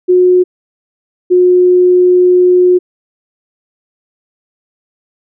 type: tone pair in turn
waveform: sine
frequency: 363 / 361.2 Hz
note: F#4 / F#4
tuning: -33 / -42 cents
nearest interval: unison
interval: 9 cents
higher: first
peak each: -4 dBFS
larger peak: neither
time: 0.08-0.44 / 1.3-2.79 s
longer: second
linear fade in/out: 20 ms
effects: none